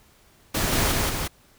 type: noise with echo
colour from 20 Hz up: pink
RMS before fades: -24 dBFS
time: 0.54-0.92 s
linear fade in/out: 10 ms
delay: 180 ms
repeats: 2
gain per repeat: -2 dB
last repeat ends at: 1.28 s
effects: pink hiss -57 dBFS RMS until 1.58 s